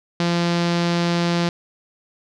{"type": "tone with low-pass filter", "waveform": "sawtooth", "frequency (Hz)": 171.9, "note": "F3", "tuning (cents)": -27, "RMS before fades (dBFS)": -20, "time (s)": [0.2, 1.49], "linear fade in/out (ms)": 2, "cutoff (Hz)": 4700, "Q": 1.9, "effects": []}